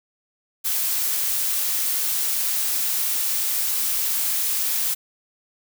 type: noise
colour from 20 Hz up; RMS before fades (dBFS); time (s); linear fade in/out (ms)
blue; -23; 0.64-4.95; 20
effects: none